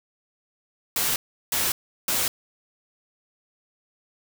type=noise bursts; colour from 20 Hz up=white; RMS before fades=-24 dBFS; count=3; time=0.96-2.28 s; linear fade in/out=2 ms; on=200 ms; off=360 ms; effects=none